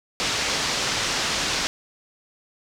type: low-pass noise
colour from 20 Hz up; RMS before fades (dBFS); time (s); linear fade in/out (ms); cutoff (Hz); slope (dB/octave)
white; -25; 0.2-1.67; 0; 6100; 24
effects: none